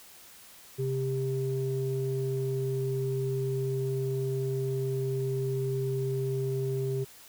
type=tone pair together; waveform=sine; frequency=132.5 / 397.1 Hz; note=C3 / G4; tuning=+22 / +22 cents; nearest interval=octave + perfect fifth; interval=1900 cents; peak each=-29 / -30 dBFS; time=0.78-7.05 s; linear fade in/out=20 ms; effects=tanh soft clip ceiling -20 dBFS + white hiss -52 dBFS RMS until 7.28 s